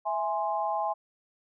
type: chord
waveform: sine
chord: E augmented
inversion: none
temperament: equal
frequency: 659.3 / 830.6 / 1046.5 Hz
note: E5 / G#5 / B#5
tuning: 0 / 0 / 0 cents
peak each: -32 / -29 / -33 dBFS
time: 0.05-0.94 s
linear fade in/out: 20 ms
effects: none